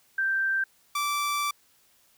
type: tone pair in turn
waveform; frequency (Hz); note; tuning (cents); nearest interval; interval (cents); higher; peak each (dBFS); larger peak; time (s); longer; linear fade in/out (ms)
sine / sawtooth; 1568 / 1165.2; G6 / D6; 0 / -14; perfect fourth; 514; first; -23 / -22; second; 0.18-0.64 / 0.95-1.51; second; 5
effects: white hiss -63 dBFS RMS until 2.17 s